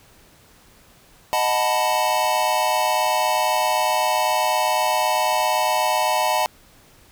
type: chord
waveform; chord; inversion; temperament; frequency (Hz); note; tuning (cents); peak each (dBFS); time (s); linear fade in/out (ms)
square; B dominant seventh; first; equal; 622.3 / 740 / 880 / 987.8; D#5 / F#5 / A5 / B5; 0 / 0 / 0 / 0; -25 / -25 / -23 / -25; 1.33-6.46; 0
effects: pink hiss -52 dBFS RMS until 7.11 s